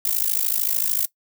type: noise with amplitude modulation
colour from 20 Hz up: violet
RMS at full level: -18 dBFS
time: 0.05-1.06 s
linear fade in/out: 2 ms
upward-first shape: sine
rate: 53.4 Hz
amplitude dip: 95%
effects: noise-tail reverb RT60 0.1 s tail -19 dB re dry